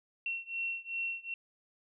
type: beating tone pair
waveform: sine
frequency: 2720 / 2722.6 Hz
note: F7 / F7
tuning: -46 / -45 cents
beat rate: 2.6 Hz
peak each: -37 / -38 dBFS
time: 0.26-1.34 s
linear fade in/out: 2 ms
effects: none